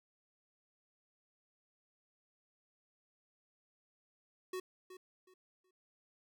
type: tone with echo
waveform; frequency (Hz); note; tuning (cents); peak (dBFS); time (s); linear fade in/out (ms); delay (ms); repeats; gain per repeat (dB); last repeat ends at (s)
square; 370; F#4; 0; -39; 4.53-4.6; 5; 370; 3; -12; 5.71
effects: none